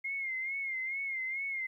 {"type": "tone with vibrato", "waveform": "sine", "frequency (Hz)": 2131, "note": "C7", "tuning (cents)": 31, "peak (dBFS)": -33, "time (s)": [0.04, 1.67], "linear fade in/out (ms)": 10, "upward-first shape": "sine", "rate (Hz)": 2.3, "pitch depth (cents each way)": 66, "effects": ["12-bit"]}